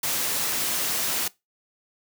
white noise, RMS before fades -26 dBFS, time 0.03-1.28 s, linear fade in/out 5 ms, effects noise-tail reverb RT60 0.2 s tail -21 dB re dry + high-pass 100 Hz 12 dB/octave

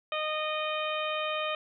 harmonic tone, 616 Hz, D#5, 17 cents flat, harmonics 1 / 2 / 3 / 4 / 5 / 6, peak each -33 / -34 / -42 / -36 / -38 / -42 dBFS, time 0.12-1.55 s, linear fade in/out 2 ms, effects none

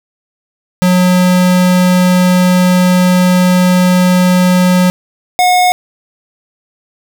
square tone pair in turn, 181.4 / 725.6 Hz, F#3 / F#5, -34 / -34 cents, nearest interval 2 octaves, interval 2400 cents, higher second, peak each -7 dBFS, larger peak neither, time 0.82-4.9 / 5.39-5.72 s, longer first, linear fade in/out 0 ms, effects none

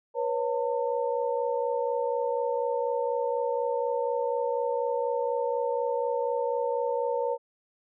sine tone cluster, 483.9 / 548 / 903 Hz, B4 / C#5 / A5, -35 / -20 / +45 cents, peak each -28 / -30 / -32 dBFS, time 0.14-7.38 s, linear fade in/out 50 ms, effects none

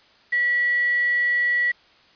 sine tone with quantisation, 1940 Hz, B6, 31 cents flat, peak -18 dBFS, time 0.32-1.72 s, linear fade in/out 10 ms, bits 6, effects white hiss -55 dBFS RMS until 2.15 s + resampled to 11025 Hz

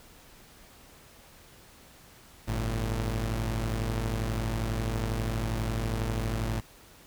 sawtooth tone pair together, 50.02 / 112.3 Hz, G1 / A2, +36 / +36 cents, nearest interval octave + major second, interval 1400 cents, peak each -27 dBFS, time 2.47-6.61 s, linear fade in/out 20 ms, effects pink hiss -54 dBFS RMS until 7.06 s

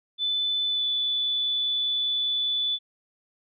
sine tone with pitch glide, 3505 to 3475 Hz, A7 to A7, -7 to -22 cents, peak -23 dBFS, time 0.18-2.79 s, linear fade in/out 50 ms, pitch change -15 cents, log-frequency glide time 0.67-0.85 s, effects none

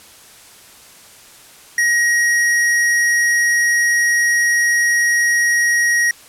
triangle tone with hard clipping, 1891 Hz, A#6, 24 cents sharp, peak -14 dBFS, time 1.78-6.11 s, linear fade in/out 2 ms, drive 18 dB, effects white hiss -43 dBFS RMS until 6.28 s + low-pass 12000 Hz 12 dB/octave

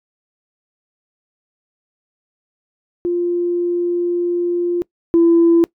sine tone pair in turn, 349.2 / 336.7 Hz, F4 / E4, 0 / +37 cents, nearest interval minor second, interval 63 cents, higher first, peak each -15 / -7 dBFS, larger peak second, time 3.05-4.82 / 5.14-5.64 s, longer first, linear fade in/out 0 ms, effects noise-tail reverb RT60 0.1 s tail -23 dB re dry + tanh soft clip ceiling -5 dBFS

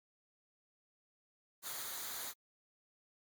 white noise with comb filter, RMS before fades -43 dBFS, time 1.62-2.34 s, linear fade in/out 50 ms, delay 0.37 ms, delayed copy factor -0.55, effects Opus 48 kbps

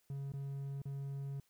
triangle tone with dropouts, 138.59 Hz, C#3, in tune, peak -37 dBFS, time 0.1-1.4 s, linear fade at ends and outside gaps 2 ms, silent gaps 0.32-0.336 / 0.818-0.855 s, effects white hiss -75 dBFS RMS until 1.49 s

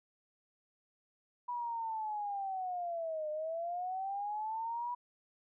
sine linear two-way sweep, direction down then up, 980 to 604 to 980 Hz, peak -35 dBFS, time 1.48-4.95 s, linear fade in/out 10 ms, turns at 3.3 s, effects none

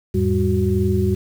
sine tone cluster, 83 / 105.2 / 196 / 370.5 Hz, E2 / G#2 / G3 / F#4, +12 / +23 / 0 / +2 cents, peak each -21 dBFS, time 0.14-1.15 s, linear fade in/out 10 ms, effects 7-bit

